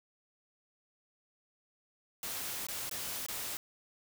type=noise with dropouts; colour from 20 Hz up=white; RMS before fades=-39 dBFS; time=2.23-3.57 s; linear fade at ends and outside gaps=1 ms; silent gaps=2.668-2.685 / 2.895-2.912 / 3.264-3.285 s; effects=none